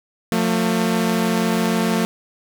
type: tone pair together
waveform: sawtooth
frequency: 178.42 / 224.8 Hz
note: F3 / A3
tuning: +37 / +37 cents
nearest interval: major third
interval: 400 cents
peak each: -17 / -15 dBFS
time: 0.32-2.05 s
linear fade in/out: 0 ms
effects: none